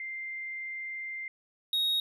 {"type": "tone pair in turn", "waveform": ["sine", "triangle"], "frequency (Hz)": [2093, 3760], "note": ["C7", "A#7"], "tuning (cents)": [0, 14], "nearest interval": "minor seventh", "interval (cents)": 1014, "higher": "second", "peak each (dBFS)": [-35, -24], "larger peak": "second", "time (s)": [[0, 1.28], [1.73, 2]], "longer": "first", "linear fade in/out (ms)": 2, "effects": []}